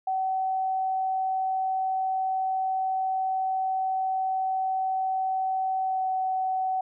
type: tone with pitch glide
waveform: sine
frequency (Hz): 759 to 754.2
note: F#5 to F#5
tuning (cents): +44 to +33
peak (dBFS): -24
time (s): 0.07-6.81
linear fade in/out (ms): 5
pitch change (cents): -11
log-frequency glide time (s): 5.84-6.05
effects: none